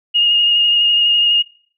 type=tone with vibrato; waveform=sine; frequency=2851 Hz; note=F7; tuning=35 cents sharp; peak=-10 dBFS; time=0.14-1.43 s; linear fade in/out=20 ms; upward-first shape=sine; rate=12 Hz; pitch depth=16 cents each way; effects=noise-tail reverb RT60 0.5 s tail -24 dB re dry